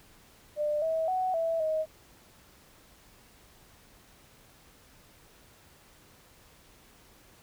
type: tone with pitch steps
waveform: sine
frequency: 597 / 645 / 744 / 658 / 629 Hz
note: D5 / E5 / F#5 / E5 / D#5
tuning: +28 / -38 / +9 / -3 / +19 cents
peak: -26 dBFS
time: 0.56-1.86 s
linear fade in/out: 50 ms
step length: 260 ms
effects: pink hiss -58 dBFS RMS until 7.42 s